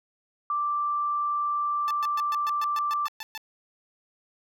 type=tone; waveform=sine; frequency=1174.7 Hz; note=D6; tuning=in tune; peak=-24 dBFS; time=0.5-3.07 s; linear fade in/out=2 ms
type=tone bursts; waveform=10% pulse; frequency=880 Hz; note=A5; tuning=in tune; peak=-26 dBFS; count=11; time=1.88-3.377 s; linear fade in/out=0 ms; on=27 ms; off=120 ms
effects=none